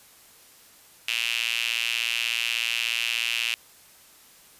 sawtooth tone with high-pass filter, 116.54 Hz, A#2, in tune, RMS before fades -27 dBFS, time 1.08-3.54 s, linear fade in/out 0 ms, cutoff 2700 Hz, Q 5.7, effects white hiss -53 dBFS RMS until 4.59 s + resampled to 32000 Hz

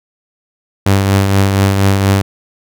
sawtooth tone with tremolo, 98 Hz, G2, in tune, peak -3 dBFS, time 0.86-2.22 s, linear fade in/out 5 ms, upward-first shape triangle, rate 4.2 Hz, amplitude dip 45%, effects none

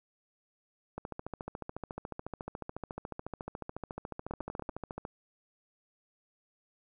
two click trains, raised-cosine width 1 ms, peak -23 / -24 dBFS, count 5 / 58, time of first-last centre 4.31-4.691 / 0.98-5.051 s, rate 10.5 / 14 Hz, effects none

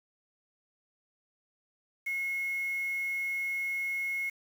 sine tone with quantisation, 2170 Hz, C#7, 37 cents flat, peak -30 dBFS, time 2.06-4.3 s, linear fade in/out 10 ms, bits 8, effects none

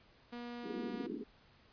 sawtooth tone, 240 Hz, B3, 49 cents flat, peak -39 dBFS, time 0.32-1.07 s, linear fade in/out 10 ms
pink band-pass noise, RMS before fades -42 dBFS, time 0.63-1.24 s, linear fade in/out 20 ms, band 190 to 440 Hz, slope 96 dB/octave
effects pink hiss -65 dBFS RMS until 1.72 s + resampled to 11025 Hz

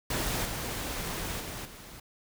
pink noise with level steps, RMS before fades -31 / -35 / -39 / -47 dBFS, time 0.1-2 s, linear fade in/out 5 ms, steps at 0.45 / 1.4 / 1.65 s, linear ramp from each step 5 ms, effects none

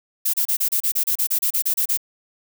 violet noise bursts, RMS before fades -20 dBFS, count 15, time 0.25-1.974 s, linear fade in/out 10 ms, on 86 ms, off 31 ms, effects none

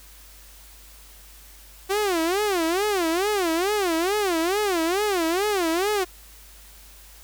sawtooth tone with vibrato, 370 Hz, F#4, in tune, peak -17 dBFS, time 1.89-6.05 s, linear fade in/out 20 ms, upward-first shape sine, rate 2.3 Hz, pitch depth 240 cents each way, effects added 50 Hz sine -48 dBFS peak until 7.23 s + white hiss -49 dBFS RMS until 7.23 s

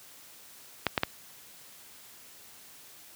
clicks, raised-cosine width 0.3 ms, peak -8 dBFS, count 3, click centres 0.867 / 0.978 / 1.034 s, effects white hiss -52 dBFS RMS until 3.15 s + high-pass 60 Hz 12 dB/octave

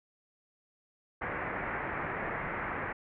white low-pass noise, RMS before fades -36 dBFS, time 1.21-2.93 s, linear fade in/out 10 ms, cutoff 2100 Hz, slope 48 dB/octave, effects none

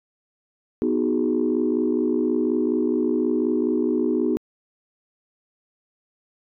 sine chord, G# minor seventh, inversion first, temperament equal, 246.9 / 311.1 / 370 / 415.3 Hz, B3 / D#4 / F#4 / G#4, 0 / 0 / 0 / 0 cents, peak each -23 / -23 / -24 / -26 dBFS, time 0.82-4.37 s, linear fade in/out 0 ms, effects tanh soft clip ceiling -11 dBFS

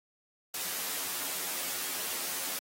white noise with comb filter, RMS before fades -35 dBFS, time 0.54-2.59 s, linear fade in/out 2 ms, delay 11 ms, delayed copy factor +0.85, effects high-pass 200 Hz 12 dB/octave + AAC 48 kbps

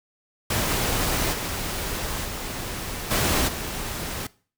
pink noise with level steps, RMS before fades -24 / -29 / -32 / -22 / -31 dBFS, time 0.5-4.27 s, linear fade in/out 5 ms, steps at 1.32 / 2.24 / 3.1 / 3.47 s, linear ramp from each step 20 ms, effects noise-tail reverb RT60 0.4 s tail -20 dB re dry

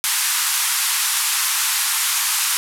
white band-pass noise, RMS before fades -20 dBFS, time 0.04-2.57 s, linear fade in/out 0 ms, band 890 to 13000 Hz, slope 48 dB/octave, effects none

